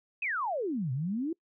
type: exponential two-way sweep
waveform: sine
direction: down then up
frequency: 2637 to 122.5 to 347.9 Hz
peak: -29 dBFS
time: 0.22-1.33 s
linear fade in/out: 5 ms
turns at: 0.92 s
effects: noise-tail reverb RT60 0.1 s tail -24 dB re dry